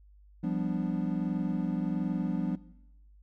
triangle chord, G dominant seventh, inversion third, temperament equal, 174.61 / 196 / 246.9 / 293.7 Hz, F3 / G3 / B3 / D4, 0 / 0 / 0 / 0 cents, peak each -30 / -32 / -33 / -33 dBFS, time 0.43-2.56 s, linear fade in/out 10 ms, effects noise-tail reverb RT60 0.9 s tail -19 dB re dry + added 50 Hz sine -54 dBFS peak until 3.22 s

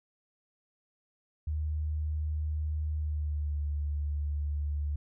sine tone with pitch glide, 76.5 to 73.34 Hz, D#2 to D2, -29 to -2 cents, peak -29 dBFS, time 1.47-4.96 s, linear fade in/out 5 ms, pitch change -73 cents, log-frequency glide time 2.95-3.61 s, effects none

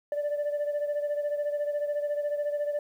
sine beating tone pair, 584 / 598 Hz, D5 / D5, -10 / +31 cents, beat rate 14 Hz, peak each -26 / -32 dBFS, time 0.12-2.79 s, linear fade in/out 2 ms, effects tanh soft clip ceiling -24 dBFS + 10-bit

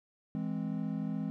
triangle chord, E augmented, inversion none, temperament equal, 164.81 / 207.7 / 261.6 Hz, E3 / G#3 / B#3, 0 / 0 / 0 cents, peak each -35 / -34 / -36 dBFS, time 0.35-1.3 s, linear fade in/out 0 ms, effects none

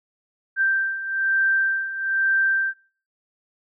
sine beating tone pair, 1568 / 1569.1 Hz, G6 / G6, 0 / +1 cents, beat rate 1.1 Hz, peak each -25 / -20 dBFS, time 0.56-2.74 s, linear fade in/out 50 ms, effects noise-tail reverb RT60 0.4 s tail -20 dB re dry

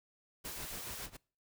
pink noise with tremolo, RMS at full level -45 dBFS, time 0.44-1.17 s, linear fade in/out 10 ms, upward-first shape sine, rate 7.1 Hz, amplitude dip 90%
white high-pass noise, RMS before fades -45 dBFS, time 0.45-1.06 s, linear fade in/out 2 ms, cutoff 270 Hz, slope 24 dB/octave
effects noise-tail reverb RT60 0.4 s tail -24 dB re dry

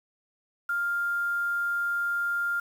sine tone with quantisation, 1400 Hz, F6, 4 cents sharp, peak -25 dBFS, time 0.69-2.6 s, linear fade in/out 5 ms, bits 8, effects none

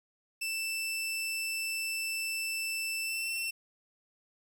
sawtooth tone with pitch glide, 2658 to 2695 Hz, E7 to E7, +14 to +38 cents, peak -29 dBFS, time 0.41-3.51 s, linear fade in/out 10 ms, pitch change +24 cents, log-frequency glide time 3.02-3.35 s, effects 10-bit

